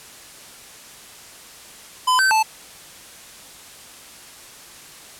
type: tone with pitch steps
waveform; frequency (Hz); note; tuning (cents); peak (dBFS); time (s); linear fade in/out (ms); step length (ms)
square; 1012 / 1542 / 877; B5 / G6 / A5; +42 / -29 / -6; -15; 2.07-2.43; 10; 120
effects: white hiss -42 dBFS RMS until 5.19 s + low-pass 11000 Hz 12 dB/octave